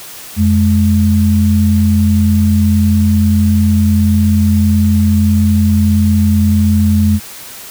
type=tone pair together; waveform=sine; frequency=88.94 / 210.5 Hz; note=F2 / G#3; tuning=+32 / +24 cents; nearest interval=octave + minor third; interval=1492 cents; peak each=-10 dBFS; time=0.36-7.2 s; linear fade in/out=50 ms; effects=white hiss -31 dBFS RMS until 7.7 s